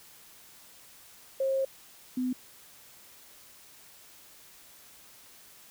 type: tone pair in turn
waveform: sine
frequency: 536 / 253 Hz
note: C5 / B3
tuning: +42 / +42 cents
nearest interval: octave + minor second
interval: 1300 cents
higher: first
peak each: -25 / -27 dBFS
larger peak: first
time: 1.4-1.65 / 2.17-2.33 s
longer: first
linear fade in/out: 5 ms
effects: white hiss -54 dBFS RMS until 5.7 s